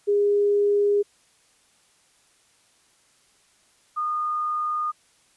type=tone pair in turn; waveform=sine; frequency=408.5 / 1224.1 Hz; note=G#4 / D#6; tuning=-29 / -29 cents; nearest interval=octave + perfect fifth; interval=1900 cents; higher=second; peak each=-17 / -23 dBFS; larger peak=first; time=0.07-1.03 / 3.96-4.92 s; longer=neither; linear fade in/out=20 ms; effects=white hiss -61 dBFS RMS until 5.36 s + resampled to 24000 Hz